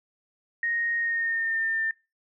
sine tone with pitch glide, 1864.7 to 1799.1 Hz, A#6 to A6, 0 to +38 cents, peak -24 dBFS, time 0.63-1.91 s, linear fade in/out 2 ms, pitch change -62 cents, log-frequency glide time 0.98-1.66 s, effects noise-tail reverb RT60 0.3 s tail -26 dB re dry

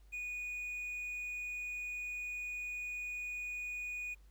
triangle tone with quantisation, 2465 Hz, D#7, 17 cents flat, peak -37 dBFS, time 0.12-4.15 s, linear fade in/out 20 ms, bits 11, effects added 50 Hz sine -57 dBFS peak until 4.3 s + pink hiss -73 dBFS RMS until 4.3 s

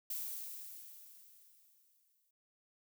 violet noise with exponential decay, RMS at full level -39 dBFS, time 0.1-2.31 s, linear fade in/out 5 ms, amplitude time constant 480 ms, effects none

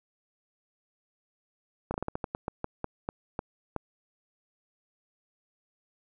slowing click train, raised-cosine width 1 ms, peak -17 dBFS, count 14, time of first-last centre 1.91-3.763 s, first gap 31 ms, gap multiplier 1.23, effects none

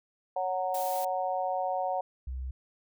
harmonic tone, 185 Hz, F#3, in tune, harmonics 3 / 4 / 5, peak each -33 / -30 / -36 dBFS, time 0.36-2.01 s, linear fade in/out 5 ms
blue noise, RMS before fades -40 dBFS, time 0.74-1.05 s, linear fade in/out 5 ms
sine tone, 64.5 Hz, C2, 24 cents flat, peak -33 dBFS, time 2.27-2.51 s, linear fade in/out 5 ms
effects none

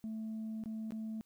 sine tone with dropouts, 220 Hz, A3, in tune, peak -36 dBFS, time 0.04-1.21 s, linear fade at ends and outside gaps 0 ms, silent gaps 0.638-0.658 / 0.907-0.921 s, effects tanh soft clip ceiling -36 dBFS + white hiss -75 dBFS RMS until 1.25 s

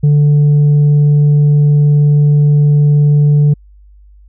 sine tone with tanh clipping, 146.83 Hz, D3, in tune, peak -6 dBFS, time 0.03-3.54 s, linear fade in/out 10 ms, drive 2 dB, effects added 50 Hz sine -38 dBFS peak until 4.28 s

